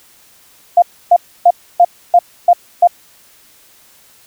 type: tone bursts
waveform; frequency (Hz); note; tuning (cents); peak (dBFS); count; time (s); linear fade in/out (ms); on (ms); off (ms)
sine; 700; F5; +4; -3; 7; 0.77-2.874; 5; 52; 290
effects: white hiss -47 dBFS RMS until 4.26 s